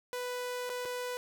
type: tone with dropouts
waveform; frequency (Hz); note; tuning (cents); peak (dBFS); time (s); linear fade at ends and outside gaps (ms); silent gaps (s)
sawtooth; 495.1; B4; +4; -31; 0.13-1.17; 0; 0.694-0.699 / 0.852-0.856
effects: none